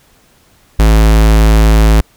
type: tone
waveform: square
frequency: 54.1 Hz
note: A1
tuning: 29 cents flat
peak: -5 dBFS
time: 0.79-2.01 s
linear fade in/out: 5 ms
effects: pink hiss -49 dBFS RMS until 2.16 s